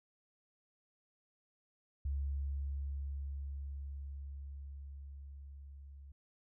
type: tone with level ramp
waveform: sine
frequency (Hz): 69.7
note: C#2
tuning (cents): +10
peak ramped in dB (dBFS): -33 to -50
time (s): 2.05-6.12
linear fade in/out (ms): 5
effects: none